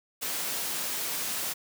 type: noise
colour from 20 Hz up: white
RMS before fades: -32 dBFS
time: 0.21-1.54 s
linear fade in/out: 20 ms
effects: high-pass 150 Hz 12 dB/octave